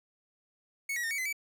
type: tone with pitch steps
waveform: 45% pulse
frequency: 2211 / 1918 / 1826 / 2247 / 2040 / 2295 Hz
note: C#7 / A#6 / A#6 / C#7 / C7 / D7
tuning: -5 / +49 / -36 / +23 / -44 / -40 cents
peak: -31 dBFS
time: 0.89-1.328 s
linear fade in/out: 5 ms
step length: 73 ms
effects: none